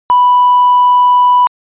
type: tone with tanh clipping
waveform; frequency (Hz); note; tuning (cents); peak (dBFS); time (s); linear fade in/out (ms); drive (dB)
triangle; 987.8; B5; 0; -5; 0.1-1.47; 0; 5
effects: resampled to 8000 Hz